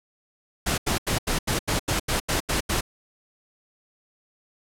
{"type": "noise bursts", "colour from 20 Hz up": "pink", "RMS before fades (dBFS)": -24, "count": 11, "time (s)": [0.66, 2.81], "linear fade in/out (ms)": 10, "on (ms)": 120, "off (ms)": 83, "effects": ["low-pass 12000 Hz 12 dB/octave"]}